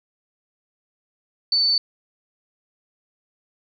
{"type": "tone", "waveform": "sine", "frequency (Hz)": 4512, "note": "C#8", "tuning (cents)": 30, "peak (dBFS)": -16, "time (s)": [1.52, 1.78], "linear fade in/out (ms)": 2, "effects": []}